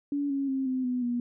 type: tone with pitch steps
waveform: sine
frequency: 285.4 / 276 / 266.9 / 258.1 / 249.6 / 241.4 Hz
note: D4 / C#4 / C4 / C4 / B3 / B3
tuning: -49 / -7 / +35 / -23 / +19 / -39 cents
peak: -26 dBFS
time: 0.12-1.2 s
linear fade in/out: 2 ms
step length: 180 ms
effects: none